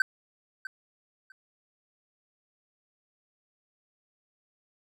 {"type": "tone with echo", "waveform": "triangle", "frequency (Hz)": 1540, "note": "G6", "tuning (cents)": -31, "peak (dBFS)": -17, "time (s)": [0, 0.02], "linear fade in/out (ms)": 2, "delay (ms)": 650, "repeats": 2, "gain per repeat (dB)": -15, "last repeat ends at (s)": 1.32, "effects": []}